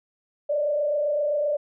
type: tone with frequency modulation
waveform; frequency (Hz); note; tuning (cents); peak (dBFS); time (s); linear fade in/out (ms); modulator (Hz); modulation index
sine; 589; D5; +5; -21; 0.49-1.57; 10; 27.7; 0.75
effects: none